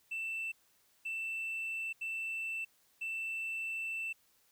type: tone bursts at uneven times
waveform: triangle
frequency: 2667 Hz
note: E7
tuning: 20 cents sharp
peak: -33 dBFS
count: 4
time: 0.11-0.52 / 1.05-1.93 / 2.01-2.65 / 3.01-4.13 s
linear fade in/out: 10 ms
effects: tanh soft clip ceiling -31 dBFS + white hiss -70 dBFS RMS until 4.51 s